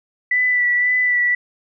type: tone with vibrato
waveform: sine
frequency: 1975.5 Hz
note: B6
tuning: in tune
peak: -14 dBFS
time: 0.31-1.35 s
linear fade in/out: 5 ms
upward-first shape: sine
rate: 1.9 Hz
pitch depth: 22 cents each way
effects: none